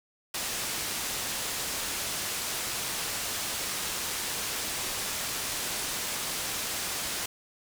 white low-pass noise, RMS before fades -33 dBFS, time 0.34-7.26 s, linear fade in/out 5 ms, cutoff 10000 Hz, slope 12 dB/octave, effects none

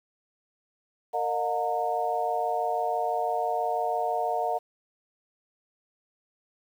harmonic tone with a mistuned harmonic, 153.2 Hz, D#3, 27 cents flat, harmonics 3 / 4 / 5 / 6, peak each -33 / -32 / -27 / -33 dBFS, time 1.13-4.59 s, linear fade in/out 20 ms, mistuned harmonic 5, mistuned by -110 cents, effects 9-bit

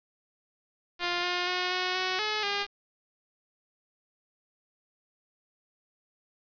5% pulse tone with pitch steps, 350.9 / 356.1 / 362.3 / 365.9 / 370.9 / 426.5 / 404.3 Hz, F4 / F4 / F#4 / F#4 / F#4 / G#4 / G#4, +8 / +34 / -36 / -19 / +4 / +46 / -46 cents, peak -16 dBFS, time 0.99-2.67 s, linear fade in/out 50 ms, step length 240 ms, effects resampled to 11025 Hz + 7-bit

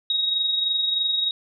sine tone with amplitude modulation, 3780 Hz, A#7, 23 cents sharp, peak -18 dBFS, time 0.1-1.31 s, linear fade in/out 2 ms, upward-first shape sine, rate 23.2 Hz, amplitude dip 45%, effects none

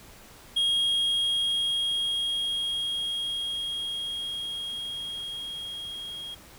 triangle tone with level ramp, 3266 Hz, G#7, 30 cents flat, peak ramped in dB -20 to -34 dBFS, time 0.56-6.35 s, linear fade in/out 10 ms, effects pink hiss -50 dBFS RMS until 6.58 s

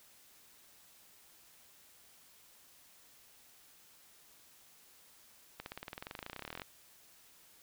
accelerating click train, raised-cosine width 0.3 ms, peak -26 dBFS, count 28, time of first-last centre 5.6-6.618 s, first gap 61 ms, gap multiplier 0.96, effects white hiss -62 dBFS RMS until 7.62 s

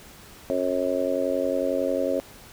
harmonic tone, 91.1 Hz, F#2, 26 cents flat, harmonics 3 / 4 / 5 / 6 / 7, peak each -29 / -32 / -31 / -25 / -30 dBFS, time 0.5-2.2 s, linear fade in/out 0 ms, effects pink hiss -47 dBFS RMS until 2.52 s

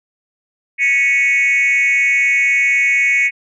sine tone with frequency modulation, 2218 Hz, C#7, in tune, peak -9 dBFS, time 0.78-3.31 s, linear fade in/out 50 ms, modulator 274 Hz, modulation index 0.77, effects tanh soft clip ceiling -9 dBFS

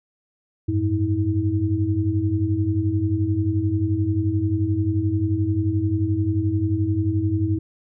sine tone cluster, 93.7 / 105.1 / 320.6 Hz, F#2 / G#2 / E4, +22 / +21 / -48 cents, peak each -23 dBFS, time 0.68-7.59 s, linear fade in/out 10 ms, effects none

